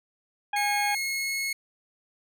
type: harmonic tone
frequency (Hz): 821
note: G#5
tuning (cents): -20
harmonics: 1 / 2 / 3 / 4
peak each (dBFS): -26 / -33 / -36 / -41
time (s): 0.53-0.95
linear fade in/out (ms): 5
type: tone with pitch glide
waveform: sawtooth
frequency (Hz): 2164 to 2178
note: C#7 to C#7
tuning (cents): -42 to -31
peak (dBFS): -24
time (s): 0.56-1.53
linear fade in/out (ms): 5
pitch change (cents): +11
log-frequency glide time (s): 1.01-1.32
effects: none